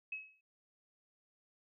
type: tone with exponential decay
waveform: sine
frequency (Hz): 2569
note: E7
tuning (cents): -45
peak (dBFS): -36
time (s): 0.12-0.41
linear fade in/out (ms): 5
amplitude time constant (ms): 63
effects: none